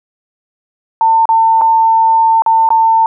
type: tone with dropouts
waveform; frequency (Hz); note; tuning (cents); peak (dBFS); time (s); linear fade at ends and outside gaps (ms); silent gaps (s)
sine; 899; A5; +37; -6; 1.01-3.06; 1; 1.255-1.29 / 1.612-1.617 / 2.421-2.462 / 2.69-2.704
effects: none